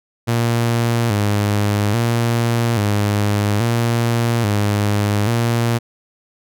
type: tone with vibrato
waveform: sawtooth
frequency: 110 Hz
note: A2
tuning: in tune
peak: -11 dBFS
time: 0.27-5.79 s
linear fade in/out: 20 ms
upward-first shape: square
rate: 0.6 Hz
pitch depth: 110 cents each way
effects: none